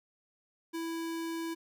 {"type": "tone", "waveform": "square", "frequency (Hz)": 330, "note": "E4", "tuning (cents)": 2, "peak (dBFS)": -35, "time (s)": [0.73, 1.55], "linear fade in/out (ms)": 20, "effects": []}